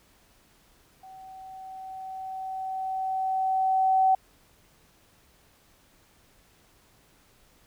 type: tone with level ramp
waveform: sine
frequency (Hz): 760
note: F#5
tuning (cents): +46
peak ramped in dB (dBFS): -44 to -17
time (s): 1.03-4.15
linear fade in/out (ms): 5
effects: pink hiss -61 dBFS RMS until 7.66 s